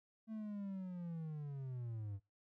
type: linear sweep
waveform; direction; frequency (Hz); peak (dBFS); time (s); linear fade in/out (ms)
triangle; down; 223.4 to 96.1; -40; 0.27-2.2; 50
effects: noise-tail reverb RT60 0.2 s tail -20 dB re dry